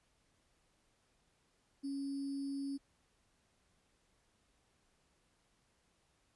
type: tone with sample-and-hold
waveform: sine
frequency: 277 Hz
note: C#4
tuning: 1 cent flat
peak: -37 dBFS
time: 1.83-2.78 s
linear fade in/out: 20 ms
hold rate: 4900 Hz
effects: pink hiss -75 dBFS RMS until 6.35 s + resampled to 24000 Hz